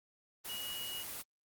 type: tone in noise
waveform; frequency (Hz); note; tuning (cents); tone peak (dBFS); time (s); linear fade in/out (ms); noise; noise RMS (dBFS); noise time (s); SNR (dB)
sine; 2903; F#7; -34; -41; 0.48-1.04; 20; white; -43; 0.44-1.23; -1
effects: Opus 24 kbps